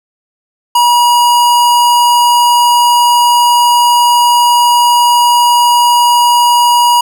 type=tone; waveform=square; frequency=962 Hz; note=B5; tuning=46 cents flat; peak=-6 dBFS; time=0.75-7.01 s; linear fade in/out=5 ms; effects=none